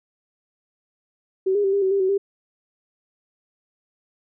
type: tone with pitch steps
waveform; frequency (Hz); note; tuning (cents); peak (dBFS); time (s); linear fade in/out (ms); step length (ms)
sine; 380 / 409.5 / 388.9 / 400.2 / 379.8 / 395.8 / 376.8 / 396.9; F#4 / G#4 / G4 / G4 / F#4 / G4 / F#4 / G4; +46 / -24 / -14 / +36 / +45 / +17 / +32 / +22; -17; 1.46-2.18; 10; 90
effects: none